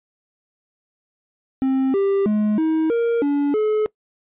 triangle tone with pitch steps, 265 / 394.6 / 211.4 / 317.8 / 466.5 / 286.2 / 428.4 Hz, C4 / G4 / G#3 / D#4 / A#4 / D4 / A4, +22 / +11 / +31 / +37 / +1 / -45 / -46 cents, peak -14 dBFS, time 1.62-3.86 s, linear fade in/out 0 ms, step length 320 ms, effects noise-tail reverb RT60 0.1 s tail -22 dB re dry + resampled to 8000 Hz

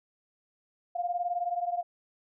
sine beating tone pair, 698.5 / 717.5 Hz, F5 / F5, 0 / +47 cents, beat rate 19 Hz, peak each -30 / -33 dBFS, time 0.95-1.83 s, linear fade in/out 10 ms, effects none

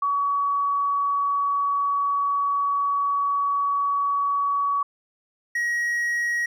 sine / triangle tone pair in turn, 1131 / 1898.4 Hz, C#6 / A#6, +34 / +31 cents, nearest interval major sixth, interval 897 cents, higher second, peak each -20 dBFS, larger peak neither, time 0.02-4.83 / 5.55-6.46 s, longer first, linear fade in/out 5 ms, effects none

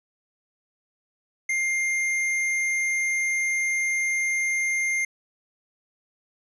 triangle tone with tanh clipping, 2110 Hz, C7, 14 cents sharp, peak -24 dBFS, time 1.49-5.05 s, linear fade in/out 5 ms, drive 17 dB, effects resampled to 24000 Hz

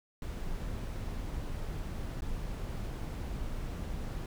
brown noise with dropouts, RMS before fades -37 dBFS, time 0.22-4.26 s, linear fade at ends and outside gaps 2 ms, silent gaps 2.208-2.22 s, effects none

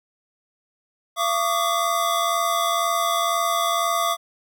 square tone cluster, 680 / 1134 / 1216 Hz, F5 / C#6 / D#6, -46 / +39 / -40 cents, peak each -25 dBFS, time 1.16-4.17 s, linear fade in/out 50 ms, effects none

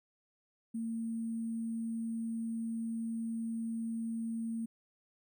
sine tone with sample-and-hold, 227.6 Hz, A#3, 41 cents flat, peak -34 dBFS, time 0.74-4.66 s, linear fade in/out 10 ms, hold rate 8820 Hz, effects none

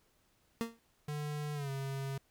30% pulse tone with exponential decay, 230 Hz, A#3, 23 cents flat, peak -27 dBFS, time 0.61-0.79 s, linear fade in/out 0 ms, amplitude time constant 38 ms
square tone with pitch glide, 148.6 to 136.27 Hz, D3 to C#3, +21 to -29 cents, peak -37 dBFS, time 1.08-2.18 s, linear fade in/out 5 ms, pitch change -150 cents, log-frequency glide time 1.54-1.7 s
effects pink hiss -72 dBFS RMS until 2.3 s

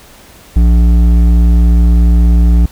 sine tone with hard clipping, 58.27 Hz, A#1, in tune, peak -6 dBFS, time 0.56-2.66 s, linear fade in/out 5 ms, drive 9 dB, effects pink hiss -39 dBFS RMS until 2.71 s

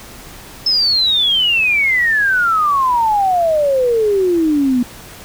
sine exponential sweep, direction down, 5274 to 240.1 Hz, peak -11 dBFS, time 0.66-4.83 s, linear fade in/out 5 ms, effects pink hiss -36 dBFS RMS until 5.24 s

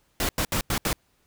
pink noise bursts at uneven times, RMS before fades -25 dBFS, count 5, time 0.2-0.29 / 0.38-0.45 / 0.52-0.61 / 0.7-0.78 / 0.85-0.93 s, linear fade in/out 2 ms, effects pink hiss -67 dBFS RMS until 1.26 s

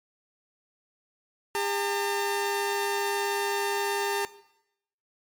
sawtooth tone pair together, 402.6 / 903.8 Hz, G4 / A5, +46 / +46 cents, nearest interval octave + major second, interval 1400 cents, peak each -25 dBFS, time 1.55-4.25 s, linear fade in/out 0 ms, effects noise-tail reverb RT60 0.8 s tail -17 dB re dry + MP3 96 kbps

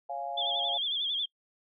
sine chord, Db major, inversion none, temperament equal, 554.4 / 698.5 / 830.6 Hz, Db5 / F5 / Ab5, 0 / 0 / 0 cents, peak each -41 / -35 / -38 dBFS, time 0.09-0.78 s, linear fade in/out 10 ms
sine tone with vibrato, 3362 Hz, G#7, 20 cents sharp, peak -28 dBFS, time 0.37-1.26 s, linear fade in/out 10 ms, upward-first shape sine, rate 11 Hz, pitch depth 91 cents each way
effects noise-tail reverb RT60 0.1 s tail -25 dB re dry

